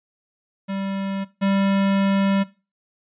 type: tone pair in turn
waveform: square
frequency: 195.1 / 196.11 Hz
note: G3 / G3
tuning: -8 / +1 cents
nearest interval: unison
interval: 9 cents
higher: second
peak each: -25 / -18 dBFS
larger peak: second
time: 0.68-1.25 / 1.41-2.44 s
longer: second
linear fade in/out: 20 ms
effects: noise-tail reverb RT60 0.3 s tail -19 dB re dry + resampled to 8000 Hz